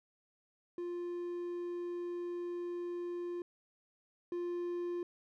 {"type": "tone pair in turn", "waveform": "triangle", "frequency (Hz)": [350, 350], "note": ["F4", "F4"], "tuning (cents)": [4, 4], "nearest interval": "unison", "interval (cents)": 0, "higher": "neither", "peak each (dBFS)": [-35, -33], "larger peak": "second", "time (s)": [[0.78, 3.42], [4.32, 5.03]], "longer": "first", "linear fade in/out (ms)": 2, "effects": []}